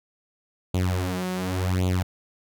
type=tone with flanger; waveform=sawtooth; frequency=91.8 Hz; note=F#2; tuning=13 cents flat; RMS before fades=-25 dBFS; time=0.74-2.03 s; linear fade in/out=5 ms; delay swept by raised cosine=0.28 to 5.48 ms; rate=0.9 Hz; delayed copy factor=+0.9; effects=none